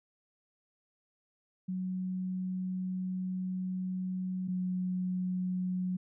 sine tone pair in turn, 185 / 183.09 Hz, F#3 / F#3, 0 / -18 cents, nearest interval unison, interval 18 cents, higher first, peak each -32 / -30 dBFS, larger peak second, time 1.68-4.48 / 4.48-5.97 s, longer first, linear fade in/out 10 ms, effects none

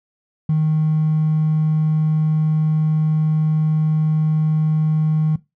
triangle tone with hard clipping, 155.6 Hz, D#3, in tune, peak -14 dBFS, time 0.49-5.36 s, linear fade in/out 5 ms, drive 3 dB, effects noise-tail reverb RT60 0.2 s tail -18 dB re dry

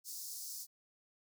pink high-pass noise, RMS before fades -45 dBFS, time 0.04-0.67 s, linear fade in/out 50 ms, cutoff 4700 Hz, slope 48 dB/octave, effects none

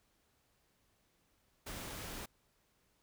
pink noise, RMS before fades -45 dBFS, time 1.66-2.26 s, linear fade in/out 10 ms, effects pink hiss -75 dBFS RMS until 3.02 s

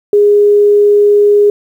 sine tone, 412 Hz, G#4, 14 cents flat, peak -4 dBFS, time 0.13-1.5 s, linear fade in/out 2 ms, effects 7-bit

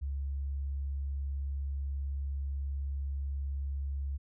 sine tone, 69.3 Hz, C#2, in tune, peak -32 dBFS, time 0.01-4.18 s, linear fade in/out 20 ms, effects none

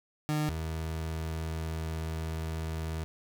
30% pulse tone pair in turn, 151.6 / 80.31 Hz, D#3 / E2, -45 / -45 cents, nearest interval major seventh, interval 1100 cents, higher first, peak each -25 / -30 dBFS, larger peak first, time 0.29-0.49 / 0.49-3.04 s, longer second, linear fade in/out 0 ms, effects none

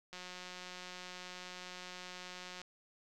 click train, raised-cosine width 0.2 ms, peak -30 dBFS, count 451, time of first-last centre 0.13-2.616 s, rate 181 Hz, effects none

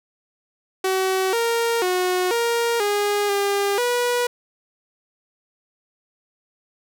sawtooth tone with pitch steps, 378.2 / 464.6 / 364.7 / 468.1 / 410.7 / 401.5 / 486.7 Hz, F#4 / A#4 / F#4 / A#4 / G#4 / G4 / B4, +38 / -6 / -25 / +7 / -19 / +41 / -25 cents, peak -15 dBFS, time 0.84-4.27 s, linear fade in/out 5 ms, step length 490 ms, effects none

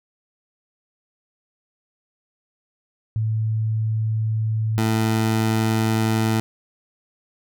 sine / 20% pulse tone pair in turn, 110 / 110.89 Hz, A2 / A2, 0 / +14 cents, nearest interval unison, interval 14 cents, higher second, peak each -19 / -13 dBFS, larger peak second, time 3.16-4.78 / 4.78-6.4 s, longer neither, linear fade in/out 0 ms, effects none

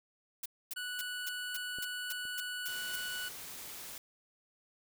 blue noise bursts, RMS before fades -39 dBFS, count 10, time 0.43-2.96 s, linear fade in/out 5 ms, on 28 ms, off 250 ms
25% pulse tone, 1477 Hz, F#6, 3 cents flat, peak -34 dBFS, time 0.76-3.29 s, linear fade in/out 10 ms
clicks, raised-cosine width 2 ms, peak -36 / -44 dBFS, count 2, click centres 1.786 / 2.253 s
white noise, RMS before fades -46 dBFS, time 2.68-3.98 s, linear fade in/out 2 ms
effects none

